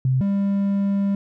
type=tone pair in turn; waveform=sine / triangle; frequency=130 / 198.8 Hz; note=C3 / G3; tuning=-11 / +25 cents; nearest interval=perfect fifth; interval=736 cents; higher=second; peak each=-16 dBFS; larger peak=neither; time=0.05-0.21 / 0.21-1.15 s; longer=second; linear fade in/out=2 ms; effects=none